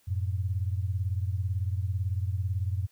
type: beating tone pair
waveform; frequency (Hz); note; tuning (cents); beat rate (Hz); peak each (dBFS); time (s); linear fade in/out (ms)
sine; 90.5 / 108.5; F#2 / A2; -38 / -24; 18; -28 / -32; 0.07-2.87; 20
effects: white hiss -66 dBFS RMS until 2.91 s